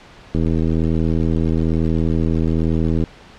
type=click train; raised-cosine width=3 ms; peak=-7 dBFS; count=219; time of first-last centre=0.35-3.038 s; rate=81.1 Hz; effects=pink hiss -43 dBFS RMS until 3.38 s + low-pass 4000 Hz 12 dB/octave

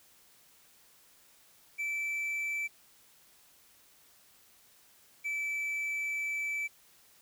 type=tone pair in turn; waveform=triangle; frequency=2323 / 2314 Hz; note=D7 / D7; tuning=-20 / -26 cents; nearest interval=unison; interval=6 cents; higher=first; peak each=-30 / -30 dBFS; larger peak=neither; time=1.78-2.68 / 5.24-6.68 s; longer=second; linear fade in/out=20 ms; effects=white hiss -62 dBFS RMS until 7.21 s

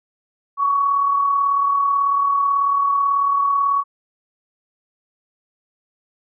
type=tone with amplitude modulation; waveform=sine; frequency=1121 Hz; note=C#6; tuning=19 cents sharp; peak=-13 dBFS; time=0.57-3.84 s; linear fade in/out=50 ms; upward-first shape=sine; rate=38.2 Hz; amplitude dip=40%; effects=none

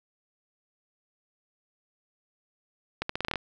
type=accelerating click train; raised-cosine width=0.3 ms; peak=-13 dBFS; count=9; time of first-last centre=3.02-3.357 s; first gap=74 ms; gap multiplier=0.83; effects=none

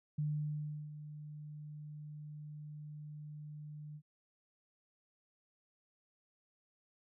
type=tone with ADSR envelope; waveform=sine; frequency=150 Hz; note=D3; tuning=37 cents sharp; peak=-32 dBFS; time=0.18-4.02 s; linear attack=8 ms; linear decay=710 ms; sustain=-13 dB; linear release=63 ms; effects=none

